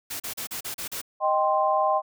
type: noise bursts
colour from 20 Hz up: white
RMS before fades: -33 dBFS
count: 7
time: 0.1-1.016 s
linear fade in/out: 10 ms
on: 100 ms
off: 36 ms
type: chord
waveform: sine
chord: C minor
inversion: first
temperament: equal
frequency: 622.3 / 784 / 1046.5 Hz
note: Eb5 / G5 / C6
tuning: 0 / 0 / 0 cents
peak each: -24 dBFS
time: 1.2-2.02 s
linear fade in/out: 50 ms
effects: none